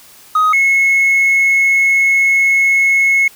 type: tone pair in turn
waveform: triangle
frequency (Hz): 1255 / 2182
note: D#6 / C#7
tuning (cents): +15 / -28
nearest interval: minor seventh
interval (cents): 957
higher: second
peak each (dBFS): -6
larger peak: neither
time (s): 0.35-0.53 / 0.53-3.28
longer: second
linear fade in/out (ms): 5
effects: tanh soft clip ceiling -4 dBFS + white hiss -42 dBFS RMS until 3.35 s